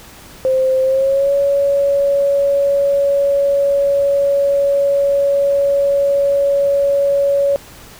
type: tone with pitch glide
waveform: sine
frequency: 523.3 to 560.9 Hz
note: C5 to C#5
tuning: 0 to +20 cents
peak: -11 dBFS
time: 0.45-7.56 s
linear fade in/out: 0 ms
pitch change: +120 cents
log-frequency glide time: 0.82-1.32 s
effects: pink hiss -39 dBFS RMS until 7.99 s